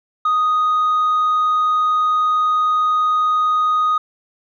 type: tone with tanh clipping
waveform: triangle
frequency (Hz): 1244.5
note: D#6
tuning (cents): 0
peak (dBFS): -14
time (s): 0.25-3.98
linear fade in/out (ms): 5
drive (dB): 6
effects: none